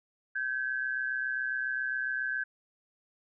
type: tone pair together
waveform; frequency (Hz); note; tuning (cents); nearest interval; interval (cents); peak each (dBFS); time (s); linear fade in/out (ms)
sine; 1552 / 1679.3; G6 / G#6; -18 / +19; minor second; 137; -31 / -35; 0.35-2.44; 10
effects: none